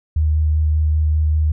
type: tone with vibrato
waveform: sine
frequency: 77.1 Hz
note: D#2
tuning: 15 cents flat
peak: -13 dBFS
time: 0.16-1.52 s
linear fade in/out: 5 ms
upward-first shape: square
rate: 5.1 Hz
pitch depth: 10 cents each way
effects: none